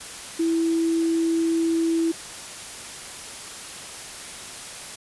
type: tone in noise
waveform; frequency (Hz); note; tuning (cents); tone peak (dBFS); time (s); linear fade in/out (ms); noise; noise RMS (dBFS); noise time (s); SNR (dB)
sine; 329.6; E4; 0; -19; 0.39-2.12; 10; white; -37; 0-4.96; +15
effects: resampled to 24000 Hz